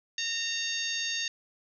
harmonic tone, 919 Hz, A#5, 25 cents flat, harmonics 2 / 3 / 4 / 5 / 6 / 7, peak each -37 / -36 / -35 / -36 / -41 / -37 dBFS, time 0.18-1.28 s, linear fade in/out 2 ms, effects none

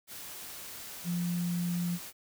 sine tone in noise, 174.61 Hz, F3, in tune, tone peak -29 dBFS, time 1.04-1.99 s, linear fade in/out 50 ms, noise white, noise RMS -44 dBFS, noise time 0.07-2.13 s, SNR +12 dB, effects none

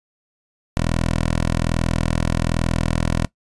10% pulse tone, 41.2 Hz, E1, in tune, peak -10 dBFS, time 0.77-3.25 s, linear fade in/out 0 ms, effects noise-tail reverb RT60 0.1 s tail -20 dB re dry + resampled to 24000 Hz

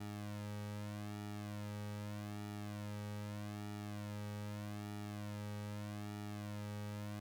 sawtooth tone with flanger, 103.83 Hz, G#2, in tune, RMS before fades -45 dBFS, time 0-7.2 s, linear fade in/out 10 ms, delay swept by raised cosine 1.9 to 2.9 ms, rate 0.81 Hz, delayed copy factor -0.9, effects none

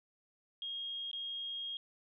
sine tone with dropouts, 3255 Hz, G#7, 36 cents flat, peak -38 dBFS, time 0.62-1.77 s, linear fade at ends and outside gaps 1 ms, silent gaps 1.114-1.131 s, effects none

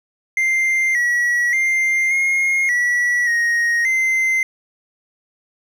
triangle tone with pitch steps, 2094 / 1928 / 2099 / 2143 / 1942 / 1875 / 2074 Hz, C7 / B6 / C7 / C7 / B6 / A#6 / C7, +1 / -42 / +5 / +41 / -30 / +10 / -16 cents, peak -13 dBFS, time 0.37-4.43 s, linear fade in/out 2 ms, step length 580 ms, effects none

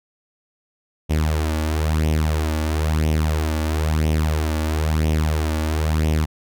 sawtooth tone with flanger, 77.78 Hz, D#2, in tune, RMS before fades -20 dBFS, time 1.09-6.26 s, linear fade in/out 20 ms, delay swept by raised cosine 0.33 to 3.53 ms, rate 1 Hz, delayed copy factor +0.65, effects none

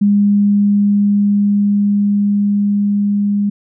sine tone with level ramp, 203.6 Hz, G#3, 34 cents flat, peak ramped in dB -8 to -12 dBFS, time 0.01-3.5 s, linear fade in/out 10 ms, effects none

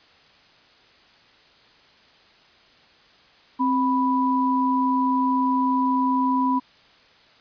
sine tone pair together, 262.8 / 987.8 Hz, C4 / B5, +8 / 0 cents, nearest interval octave + major seventh, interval 2292 cents, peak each -21 dBFS, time 3.59-6.6 s, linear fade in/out 20 ms, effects white hiss -54 dBFS RMS until 7.4 s + resampled to 11025 Hz

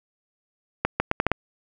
accelerating click train, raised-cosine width 0.5 ms, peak -5 dBFS, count 6, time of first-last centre 0.85-1.317 s, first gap 150 ms, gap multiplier 0.76, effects none

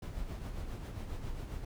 brown noise with tremolo, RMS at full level -38 dBFS, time 0.02-1.65 s, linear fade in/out 5 ms, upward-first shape sine, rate 7.4 Hz, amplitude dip 45%, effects none

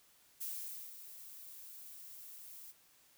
violet noise with ADSR envelope, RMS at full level -41 dBFS, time 0.4-2.73 s, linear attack 17 ms, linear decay 510 ms, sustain -11 dB, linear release 32 ms, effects white hiss -67 dBFS RMS until 3.17 s

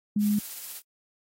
sine tone, 207.7 Hz, G#3, in tune, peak -21 dBFS, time 0.16-0.39 s, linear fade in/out 5 ms
blue noise with tremolo, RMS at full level -37 dBFS, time 0.19-0.82 s, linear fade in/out 50 ms, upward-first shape triangle, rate 16 Hz, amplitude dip 30%
effects AAC 48 kbps

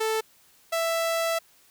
sawtooth tone pair in turn, 440.1 / 661.5 Hz, A4 / E5, 0 / +6 cents, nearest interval perfect fifth, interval 706 cents, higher second, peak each -20 dBFS, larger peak neither, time 0-0.21 / 0.72-1.39 s, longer second, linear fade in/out 10 ms, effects white hiss -59 dBFS RMS until 1.7 s

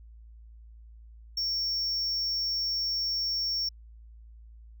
triangle tone, 5480 Hz, F8, 34 cents flat, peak -26 dBFS, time 1.37-3.69 s, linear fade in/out 5 ms, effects added 56 Hz sine -47 dBFS peak until 4.8 s

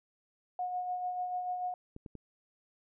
sine tone with tremolo, 725 Hz, F#5, 35 cents flat, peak -31 dBFS, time 0.59-1.74 s, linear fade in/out 2 ms, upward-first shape sine, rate 6.8 Hz, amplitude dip 40%
clicks, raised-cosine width 3 ms, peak -32 dBFS, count 3, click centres 1.964 / 2.062 / 2.153 s
effects none

